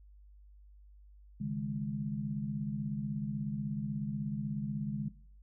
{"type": "chord", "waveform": "sine", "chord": "C# suspended second", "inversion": "none", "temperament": "equal with one note detuned", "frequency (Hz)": [138.59, 154.94, 207.7], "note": ["C#3", "D#3", "G#3"], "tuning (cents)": [0, -7, 0], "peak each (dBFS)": [-38, -39, -36], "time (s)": [1.4, 5.09], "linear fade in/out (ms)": 10, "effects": ["noise-tail reverb RT60 0.5 s tail -17 dB re dry", "added 50 Hz sine -54 dBFS peak until 5.42 s"]}